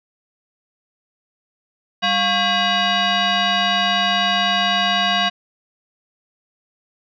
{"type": "tone with frequency modulation", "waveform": "sine", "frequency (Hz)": 1101, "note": "C#6", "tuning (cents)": -12, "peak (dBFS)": -15, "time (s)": [2.02, 5.3], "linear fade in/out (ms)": 20, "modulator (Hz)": 904, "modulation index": 3.3, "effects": []}